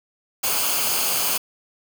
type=noise with comb filter; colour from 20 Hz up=white; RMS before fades=-22 dBFS; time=0.43-1.38 s; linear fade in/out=10 ms; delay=0.53 ms; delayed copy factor=-0.6; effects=none